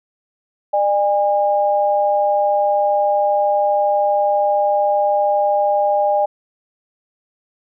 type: tone pair together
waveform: sine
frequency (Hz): 601.3 / 814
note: D5 / G#5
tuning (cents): +41 / -35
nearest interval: perfect fourth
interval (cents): 524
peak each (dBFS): -16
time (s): 0.73-6.26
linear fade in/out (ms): 10
effects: none